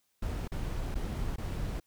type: noise with dropouts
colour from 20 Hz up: brown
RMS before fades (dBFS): -34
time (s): 0.22-1.8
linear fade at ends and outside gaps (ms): 5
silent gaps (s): 0.478-0.518 / 0.945-0.954 / 1.361-1.381
effects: white hiss -75 dBFS RMS until 1.86 s